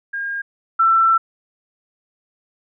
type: tone pair in turn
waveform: sine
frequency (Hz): 1617 / 1338.7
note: G#6 / E6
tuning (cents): -47 / +26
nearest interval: minor third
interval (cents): 327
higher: first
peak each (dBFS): -22 / -11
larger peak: second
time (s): 0.13-0.42 / 0.79-1.18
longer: second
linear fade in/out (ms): 10
effects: none